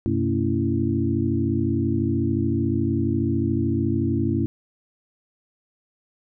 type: tone cluster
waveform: sine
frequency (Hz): 92.1 / 125.4 / 228.9 / 283 / 334.5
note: F#2 / B2 / A#3 / C#4 / E4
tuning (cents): -7 / +27 / -31 / +36 / +25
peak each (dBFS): -26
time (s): 0.06-4.46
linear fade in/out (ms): 0
effects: none